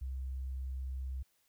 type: tone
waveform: sine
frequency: 65.41 Hz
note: C2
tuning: in tune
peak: -36 dBFS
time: 0.01-1.23 s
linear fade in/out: 10 ms
effects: white hiss -74 dBFS RMS until 1.48 s